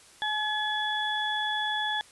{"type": "harmonic tone", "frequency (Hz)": 852, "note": "G#5", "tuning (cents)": 44, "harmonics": [1, 2, 4], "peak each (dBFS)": [-31, -31, -31], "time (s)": [0.22, 2.01], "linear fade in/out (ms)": 0, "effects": ["white hiss -54 dBFS RMS until 2.11 s", "resampled to 24000 Hz"]}